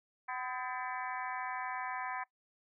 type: harmonic tone with a mistuned harmonic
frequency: 252.7 Hz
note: B3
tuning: 40 cents sharp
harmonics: 3 / 4 / 5 / 6 / 7 / 8 / 9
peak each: -42 / -41 / -47 / -47 / -46 / -48 / -49 dBFS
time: 0.28-2.24 s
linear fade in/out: 10 ms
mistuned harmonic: 6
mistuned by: +89 cents
effects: noise-tail reverb RT60 0.1 s tail -19 dB re dry